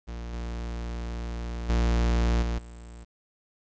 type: tone with level steps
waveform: 45% pulse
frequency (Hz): 58.27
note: A#1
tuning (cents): 0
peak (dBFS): -34 / -31 / -21 / -26 / -42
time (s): 0.07-3.05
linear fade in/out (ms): 20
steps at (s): 0.33 / 1.69 / 2.42 / 2.58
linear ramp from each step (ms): 5
effects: resampled to 16000 Hz + 10-bit